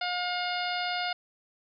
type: harmonic tone with a mistuned harmonic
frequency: 715 Hz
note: F5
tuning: 41 cents sharp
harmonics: 1 / 2 / 3 / 4 / 5 / 6 / 7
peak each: -32 / -35 / -37 / -38 / -39 / -40 / -40 dBFS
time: 0.01-1.13 s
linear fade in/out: 5 ms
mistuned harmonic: 7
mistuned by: -40 cents
effects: none